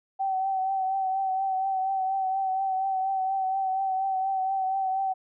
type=tone with vibrato; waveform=sine; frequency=766 Hz; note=G5; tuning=40 cents flat; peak=-24 dBFS; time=0.19-5.14 s; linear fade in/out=20 ms; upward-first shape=triangle; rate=4.2 Hz; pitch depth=36 cents each way; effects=none